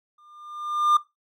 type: tone with exponential growth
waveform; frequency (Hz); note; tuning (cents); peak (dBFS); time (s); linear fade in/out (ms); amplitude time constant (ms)
triangle; 1200; D6; +37; -12; 0.18-0.97; 5; 170
effects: noise-tail reverb RT60 0.2 s tail -17 dB re dry